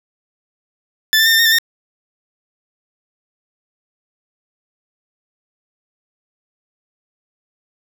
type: tone with pitch steps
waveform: 20% pulse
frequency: 1754 / 1778 / 1819 / 1797 / 1843 / 1777 / 1835 Hz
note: A6 / A6 / A#6 / A6 / A#6 / A6 / A#6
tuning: -6 / +18 / -43 / +36 / -20 / +17 / -28 cents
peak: -5 dBFS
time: 1.13-1.585 s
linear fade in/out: 0 ms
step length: 65 ms
effects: none